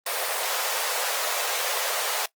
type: high-pass noise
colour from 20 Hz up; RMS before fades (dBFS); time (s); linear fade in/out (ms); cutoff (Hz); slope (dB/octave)
pink; -27; 0.06-2.26; 5; 470; 48
effects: noise-tail reverb RT60 0.1 s tail -20 dB re dry + Opus 24 kbps